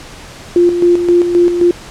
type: tone with tremolo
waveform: sine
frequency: 349.2 Hz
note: F4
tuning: in tune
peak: -5 dBFS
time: 0.56-1.71 s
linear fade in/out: 2 ms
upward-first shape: square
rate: 3.8 Hz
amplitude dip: 55%
effects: pink hiss -33 dBFS RMS until 1.9 s + low-pass 8000 Hz 12 dB/octave